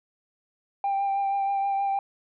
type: tone with vibrato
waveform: sine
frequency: 791 Hz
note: G5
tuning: 15 cents sharp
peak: -21 dBFS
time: 0.84-1.99 s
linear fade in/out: 2 ms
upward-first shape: triangle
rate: 6.3 Hz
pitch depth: 21 cents each way
effects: tanh soft clip ceiling -21 dBFS